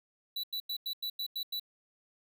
square tone bursts, 3951 Hz, B7, in tune, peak -34 dBFS, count 8, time 0.36-1.597 s, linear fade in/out 5 ms, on 75 ms, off 91 ms, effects none

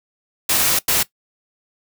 white noise bursts at uneven times, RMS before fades -17 dBFS, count 2, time 0.49-0.79 / 0.88-1.03 s, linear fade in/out 5 ms, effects noise-tail reverb RT60 0.1 s tail -18 dB re dry

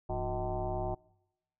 sine tone with frequency modulation, 363.4 Hz, F#4, 31 cents flat, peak -31 dBFS, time 0.09-0.95 s, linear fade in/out 10 ms, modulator 133 Hz, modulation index 3.7, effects noise-tail reverb RT60 0.9 s tail -25 dB re dry

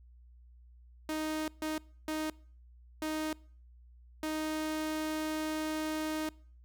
sawtooth tone bursts at uneven times, 311.1 Hz, D#4, in tune, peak -29 dBFS, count 5, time 1.09-1.48 / 1.62-1.78 / 2.08-2.3 / 3.02-3.33 / 4.23-6.29 s, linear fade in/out 2 ms, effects noise-tail reverb RT60 0.5 s tail -24 dB re dry + added 60 Hz sine -54 dBFS peak until 6.64 s

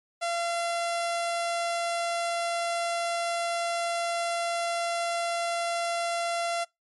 sawtooth tone, 684 Hz, F5, 36 cents flat, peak -23 dBFS, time 0.21-6.65 s, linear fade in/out 20 ms, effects noise-tail reverb RT60 0.2 s tail -26 dB re dry + MP3 48 kbps

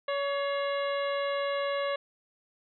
harmonic tone with a mistuned harmonic, 563 Hz, C#5, 27 cents sharp, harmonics 1 / 2 / 3 / 4 / 5 / 6 / 7, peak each -29 / -35 / -39 / -41 / -43 / -45 / -46 dBFS, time 0.08-1.96 s, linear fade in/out 5 ms, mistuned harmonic 4, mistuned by -86 cents, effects none

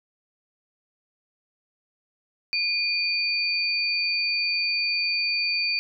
sine tone pair together, 2434 / 4588 Hz, D#7 / D8, -39 / -41 cents, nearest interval major seventh, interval 1098 cents, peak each -25 dBFS, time 2.53-5.79 s, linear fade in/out 0 ms, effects none

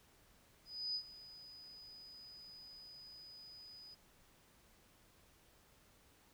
sine tone with ADSR envelope, 4978 Hz, D#8, in tune, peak -36 dBFS, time 0.65-3.95 s, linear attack 300 ms, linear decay 74 ms, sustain -17 dB, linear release 13 ms, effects pink hiss -68 dBFS RMS until 6.33 s

